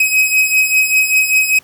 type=beating tone pair; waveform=45% pulse; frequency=2533 / 2538.1 Hz; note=D#7 / D#7; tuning=+30 / +34 cents; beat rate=5.1 Hz; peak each=-16 / -12 dBFS; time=0-1.59 s; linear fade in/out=5 ms; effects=pink hiss -47 dBFS RMS until 1.63 s + high-pass 100 Hz 12 dB/octave